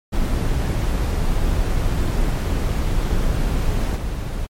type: noise with level steps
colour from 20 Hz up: brown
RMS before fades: -19 / -24 dBFS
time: 0.12-4.47 s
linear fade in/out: 20 ms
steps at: 3.95 s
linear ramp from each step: 20 ms
effects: MP3 64 kbps